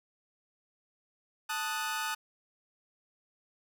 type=chord; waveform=sawtooth; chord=D# diminished; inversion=second; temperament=equal; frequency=880 / 1244.5 / 1480 Hz; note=A5 / D#6 / F#6; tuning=0 / 0 / 0 cents; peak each=-33 dBFS; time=1.49-2.15 s; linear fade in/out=10 ms; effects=none